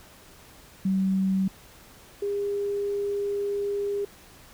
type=tone pair in turn; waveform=sine; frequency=191 / 404.7 Hz; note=G3 / G#4; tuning=-45 / -45 cents; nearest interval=octave + minor second; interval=1300 cents; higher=second; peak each=-21 / -25 dBFS; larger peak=first; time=0.85-1.48 / 2.22-4.05 s; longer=second; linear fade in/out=5 ms; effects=pink hiss -51 dBFS RMS until 4.53 s